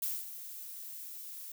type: noise with ADSR envelope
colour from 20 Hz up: violet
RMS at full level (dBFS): -33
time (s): 0.02-1.52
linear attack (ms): 6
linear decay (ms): 220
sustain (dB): -12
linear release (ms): 4
effects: none